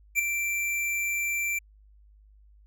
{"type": "tone with ADSR envelope", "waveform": "square", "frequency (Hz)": 2349, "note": "D7", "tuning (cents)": 0, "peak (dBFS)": -19, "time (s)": [0.15, 1.59], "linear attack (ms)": 42, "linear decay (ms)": 5, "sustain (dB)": -8, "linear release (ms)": 8, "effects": ["added 51 Hz sine -53 dBFS peak until 2.66 s"]}